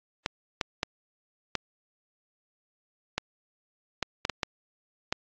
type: clicks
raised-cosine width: 0.2 ms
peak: -9 dBFS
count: 10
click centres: 0.261 / 0.612 / 0.831 / 1.553 / 3.18 / 4.027 / 4.251 / 4.297 / 4.432 / 5.125 s
effects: low-pass 6000 Hz 12 dB/octave + AAC 32 kbps